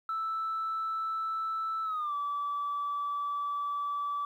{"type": "tone with pitch glide", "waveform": "sine", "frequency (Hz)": [1318.5, 1154.5], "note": ["E6", "D6"], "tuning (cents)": [0, -30], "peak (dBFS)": -29, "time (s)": [0.09, 4.25], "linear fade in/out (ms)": 2, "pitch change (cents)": -230, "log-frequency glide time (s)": [1.84, 2.14], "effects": ["tanh soft clip ceiling -27 dBFS", "11-bit"]}